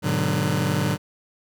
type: chord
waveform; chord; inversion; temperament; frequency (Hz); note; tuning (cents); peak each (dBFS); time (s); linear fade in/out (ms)
sawtooth; G# half-diminished seventh; none; just; 103.83 / 124.59 / 149.51 / 186.89; G#2 / B2 / D3 / F#3; 0 / +16 / +31 / +18; -23 / -24 / -20 / -22; 0.02-0.98; 50
effects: none